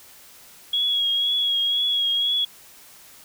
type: tone with vibrato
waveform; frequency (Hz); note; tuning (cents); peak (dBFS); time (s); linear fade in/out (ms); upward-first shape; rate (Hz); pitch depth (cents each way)
sine; 3322; G#7; 0; -19; 0.73-2.45; 5; triangle; 2; 36
effects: white hiss -48 dBFS RMS until 3.24 s